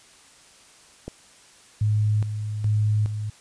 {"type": "click", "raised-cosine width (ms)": 2, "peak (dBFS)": -19, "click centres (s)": 1.08}
{"type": "tone with tremolo", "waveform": "sine", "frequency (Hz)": 106.1, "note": "G#2", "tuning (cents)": 38, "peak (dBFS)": -18, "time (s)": [1.81, 3.3], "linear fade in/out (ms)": 5, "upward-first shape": "square", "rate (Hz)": 1.2, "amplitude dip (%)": 60}
{"effects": ["white hiss -52 dBFS RMS until 3.4 s", "resampled to 22050 Hz"]}